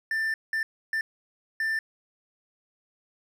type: tone bursts at uneven times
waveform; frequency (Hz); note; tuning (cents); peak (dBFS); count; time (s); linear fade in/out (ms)
triangle; 1781; A6; +21; -23; 4; 0.11-0.34 / 0.53-0.63 / 0.93-1.01 / 1.6-1.79; 2
effects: none